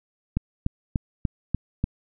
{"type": "click train", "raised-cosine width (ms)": 5, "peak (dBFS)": -10, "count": 6, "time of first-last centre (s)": [0.37, 1.841], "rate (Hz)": 3.4, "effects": []}